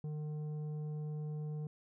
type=tone with tanh clipping; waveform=sine; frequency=151.5 Hz; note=D#3; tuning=46 cents flat; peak=-39 dBFS; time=0.04-1.67 s; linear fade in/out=2 ms; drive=8 dB; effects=none